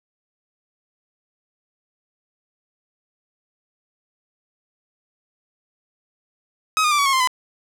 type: tone with pitch steps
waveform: sawtooth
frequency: 1269 / 1221.5 / 1175.8 / 1131.9 / 1089.5 / 1048.8 / 1009.5 Hz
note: D#6 / D#6 / D6 / C#6 / C#6 / C6 / B5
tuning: +34 / -32 / +2 / +36 / -30 / +4 / +38 cents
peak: -12 dBFS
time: 6.77-7.274 s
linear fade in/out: 0 ms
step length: 72 ms
effects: low-pass 10000 Hz 12 dB/octave + 7-bit